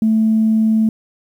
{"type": "tone", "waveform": "sine", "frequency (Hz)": 220, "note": "A3", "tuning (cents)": 0, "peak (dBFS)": -10, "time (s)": [0.02, 0.89], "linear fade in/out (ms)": 2, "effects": ["tanh soft clip ceiling -6 dBFS", "8-bit"]}